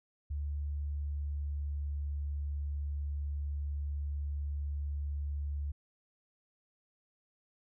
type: tone with pitch glide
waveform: sine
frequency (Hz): 72.7 to 72.16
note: D2 to D2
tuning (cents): -17 to -30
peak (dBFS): -33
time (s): 0.3-5.72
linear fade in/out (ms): 10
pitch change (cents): -13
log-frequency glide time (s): 0.65-1.92
effects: none